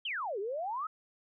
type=exponential two-way sweep; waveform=sine; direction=down then up; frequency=3300 to 377.7 to 1323 Hz; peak=-33 dBFS; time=0.05-0.87 s; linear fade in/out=5 ms; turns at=0.39 s; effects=none